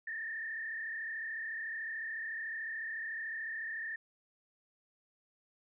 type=tone with frequency modulation; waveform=sine; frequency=1800 Hz; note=A6; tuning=39 cents sharp; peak=-37 dBFS; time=0.07-3.96 s; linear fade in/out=5 ms; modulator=33.8 Hz; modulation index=1.8; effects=none